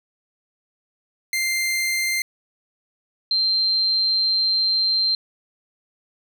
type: tone pair in turn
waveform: sawtooth / sine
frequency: 2093 / 4147 Hz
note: C7 / C8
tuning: 0 / -16 cents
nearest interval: octave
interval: 1184 cents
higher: second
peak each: -17 dBFS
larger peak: neither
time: 1.33-2.22 / 3.31-5.15 s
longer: second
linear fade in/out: 2 ms
effects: none